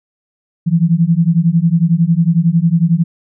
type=beating tone pair; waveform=sine; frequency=162.1 / 173.1 Hz; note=E3 / F3; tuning=-29 / -15 cents; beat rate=11 Hz; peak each=-12 dBFS; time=0.66-3.04 s; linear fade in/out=20 ms; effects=none